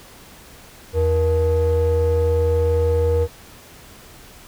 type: ring-modulated tone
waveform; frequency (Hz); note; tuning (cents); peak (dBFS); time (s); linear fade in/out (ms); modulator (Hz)
triangle; 196; G3; 0; -10; 0.93-3.28; 50; 279
effects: pink hiss -44 dBFS RMS until 4.47 s